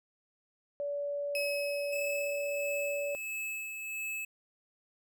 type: tone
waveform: sine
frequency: 574 Hz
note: D5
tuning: 40 cents flat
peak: -32 dBFS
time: 0.8-3.15 s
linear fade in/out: 0 ms
type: tone with exponential decay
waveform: 35% pulse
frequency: 2564 Hz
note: E7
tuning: 49 cents flat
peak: -30 dBFS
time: 1.35-3.84 s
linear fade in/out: 1 ms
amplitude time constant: 540 ms
type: tone with tremolo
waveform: square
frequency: 2600 Hz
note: E7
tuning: 24 cents flat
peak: -35 dBFS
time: 1.92-4.25 s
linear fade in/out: 5 ms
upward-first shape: sine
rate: 1.5 Hz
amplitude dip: 40%
effects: none